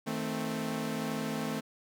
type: chord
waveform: sawtooth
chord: A diminished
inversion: second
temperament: equal with one note detuned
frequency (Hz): 157.55 / 220 / 261.6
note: Eb3 / A3 / C4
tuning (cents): +22 / 0 / 0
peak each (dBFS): -35 / -31 / -33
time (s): 0.06-1.61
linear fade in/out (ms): 20
effects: none